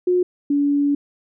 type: tone pair in turn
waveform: sine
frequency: 360.4 / 286 Hz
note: F#4 / D4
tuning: -45 / -46 cents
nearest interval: major third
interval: 401 cents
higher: first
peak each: -14 / -15 dBFS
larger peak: first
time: 0.07-0.23 / 0.5-0.95 s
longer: second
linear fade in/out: 5 ms
effects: none